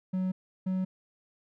triangle tone pair in turn, 186 / 186.81 Hz, F#3 / F#3, +9 / +17 cents, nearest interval unison, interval 8 cents, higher second, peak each -25 dBFS, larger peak neither, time 0.13-0.32 / 0.66-0.85 s, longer neither, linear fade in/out 10 ms, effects none

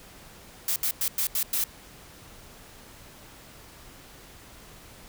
blue noise bursts at uneven times, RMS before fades -26 dBFS, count 6, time 0.68-0.76 / 0.83-0.91 / 1.01-1.08 / 1.18-1.27 / 1.35-1.43 / 1.53-1.64 s, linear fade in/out 2 ms, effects pink hiss -49 dBFS RMS until 5.08 s

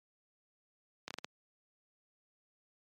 slowing click train, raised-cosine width 0.2 ms, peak -22 dBFS, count 5, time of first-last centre 1.08-1.245 s, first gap 26 ms, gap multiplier 1.32, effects high-pass 150 Hz 12 dB/octave + MP3 96 kbps

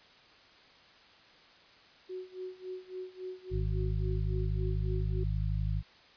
sine tone with tremolo, 370 Hz, F#4, in tune, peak -36 dBFS, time 2.09-5.24 s, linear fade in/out 10 ms, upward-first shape sine, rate 3.6 Hz, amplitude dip 90%
harmonic tone, 52 Hz, G#1, 3 cents sharp, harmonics 1 / 2 / 3, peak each -31 / -33 / -37 dBFS, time 3.5-5.83 s, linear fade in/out 50 ms
effects white hiss -58 dBFS RMS until 6.16 s + resampled to 11025 Hz

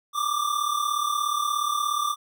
square tone pair together, 1163.1 / 1200 Hz, D6 / D6, -17 / +37 cents, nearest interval minor second, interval 54 cents, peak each -27 dBFS, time 0.13-2.16 s, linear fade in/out 50 ms, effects none

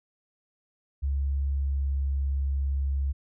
sine tone with pitch glide, 69.3 to 68.74 Hz, C#2 to C#2, 0 to -14 cents, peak -24 dBFS, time 1.02-3.13 s, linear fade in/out 20 ms, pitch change -14 cents, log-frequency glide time 1.45-1.95 s, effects none

